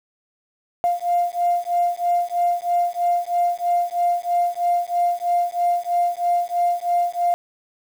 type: beating tone pair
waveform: sine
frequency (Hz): 698.5 / 701.6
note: F5 / F5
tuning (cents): 0 / +8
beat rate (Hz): 3.1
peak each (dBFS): -20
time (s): 0.84-7.34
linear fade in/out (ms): 0
effects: tanh soft clip ceiling -11 dBFS + 7-bit